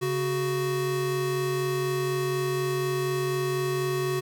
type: tone pair together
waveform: square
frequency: 138.6 / 371.7 Hz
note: C#3 / F#4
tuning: 0 / +8 cents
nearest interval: octave + perfect fourth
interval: 1708 cents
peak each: -31 / -27 dBFS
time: 0.01-4.21 s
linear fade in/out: 20 ms
effects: none